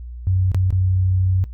sine tone with dropouts, 93.2 Hz, F#2, 13 cents sharp, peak -15 dBFS, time 0.27-1.44 s, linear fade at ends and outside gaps 0 ms, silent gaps 0.517-0.546 / 0.705-0.726 s, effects noise-tail reverb RT60 0.1 s tail -17 dB re dry + added 60 Hz sine -30 dBFS peak until 1.53 s

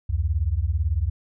sine beating tone pair, 69.3 / 87.3 Hz, C#2 / F2, 0 / 0 cents, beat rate 18 Hz, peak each -23 / -23 dBFS, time 0.09-1.1 s, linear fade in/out 10 ms, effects none

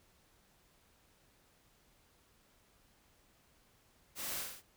white noise with echo, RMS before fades -42 dBFS, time 4.15-4.45 s, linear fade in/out 50 ms, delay 44 ms, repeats 4, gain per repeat -3 dB, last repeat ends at 4.626 s, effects pink hiss -69 dBFS RMS until 4.76 s

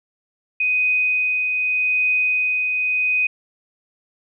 sine tone with tremolo, 2500 Hz, D#7, 8 cents sharp, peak -15 dBFS, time 0.6-3.27 s, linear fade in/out 5 ms, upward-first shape triangle, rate 0.83 Hz, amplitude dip 35%, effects none

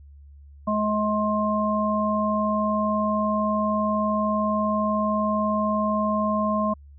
harmonic tone, 211.8 Hz, G#3, 34 cents sharp, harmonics 1 / 3 / 5, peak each -24 / -26 / -25 dBFS, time 0.67-6.74 s, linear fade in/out 10 ms, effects added 71 Hz sine -44 dBFS peak until 6.98 s

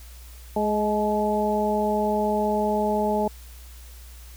harmonic tone with a mistuned harmonic, 210 Hz, G#3, 19 cents sharp, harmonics 1 / 2 / 3 / 4, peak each -26 / -26 / -26 / -26 dBFS, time 0.56-3.28 s, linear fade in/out 5 ms, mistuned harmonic 4, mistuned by +29 cents, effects added 60 Hz sine -41 dBFS peak until 4.36 s + white hiss -50 dBFS RMS until 4.36 s

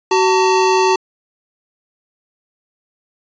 square tone pair together, 377.1 / 897 Hz, F#4 / A5, +33 / +33 cents, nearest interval octave + minor third, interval 1500 cents, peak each -14 / -15 dBFS, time 0.11-0.96 s, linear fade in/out 5 ms, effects resampled to 16000 Hz

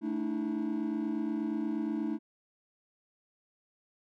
triangle chord, A suspended fourth, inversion none, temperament equal with one note detuned, 220 / 293.7 / 322.1 Hz, A3 / D4 / E4, 0 / 0 / -40 cents, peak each -32 dBFS, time 0.01-2.19 s, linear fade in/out 50 ms, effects tanh soft clip ceiling -23 dBFS

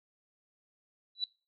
sine tone with exponential growth, 3951 Hz, B7, in tune, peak -25 dBFS, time 1.15-1.24 s, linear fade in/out 2 ms, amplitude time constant 18 ms, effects noise-tail reverb RT60 0.3 s tail -21 dB re dry

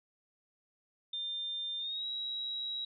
sine tone with pitch glide, 3600 to 3858 Hz, A7 to B7, +39 to -41 cents, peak -35 dBFS, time 1.13-2.85 s, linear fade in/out 5 ms, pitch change +120 cents, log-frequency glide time 1.79-2.05 s, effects none

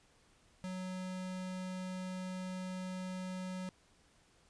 square tone, 185 Hz, F#3, in tune, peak -40 dBFS, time 0.64-3.69 s, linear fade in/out 0 ms, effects pink hiss -68 dBFS RMS until 4.49 s + resampled to 22050 Hz

